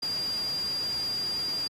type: tone in noise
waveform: sine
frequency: 4803 Hz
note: D8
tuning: 38 cents sharp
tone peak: -28 dBFS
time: 0.02-1.68 s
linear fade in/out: 10 ms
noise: pink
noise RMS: -41 dBFS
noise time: 0.02-1.68 s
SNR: +10 dB
effects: high-pass 100 Hz 12 dB/octave + resampled to 32000 Hz